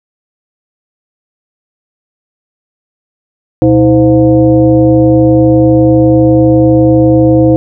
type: tone with frequency modulation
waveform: sine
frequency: 320 Hz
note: D#4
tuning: 49 cents sharp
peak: -3 dBFS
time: 3.62-7.56 s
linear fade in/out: 0 ms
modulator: 196 Hz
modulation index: 1.1
effects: none